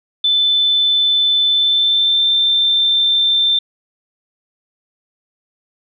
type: tone with pitch glide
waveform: sine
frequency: 3520 to 3567 Hz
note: A7 to A7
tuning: 0 to +23 cents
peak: -11 dBFS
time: 0.24-3.59 s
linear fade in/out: 5 ms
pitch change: +23 cents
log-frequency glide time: 1.48-2.28 s
effects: none